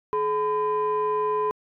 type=tone pair together; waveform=sine; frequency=424.7 / 1010 Hz; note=G#4 / B5; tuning=+39 / +39 cents; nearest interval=octave + minor third; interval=1500 cents; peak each=-23 dBFS; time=0.13-1.51 s; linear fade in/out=0 ms; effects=tanh soft clip ceiling -17 dBFS